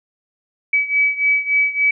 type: beating tone pair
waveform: sine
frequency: 2284 / 2287.5 Hz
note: D7 / D7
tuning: -49 / -46 cents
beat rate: 3.5 Hz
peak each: -16 / -19 dBFS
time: 0.73-1.91 s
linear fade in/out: 5 ms
effects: none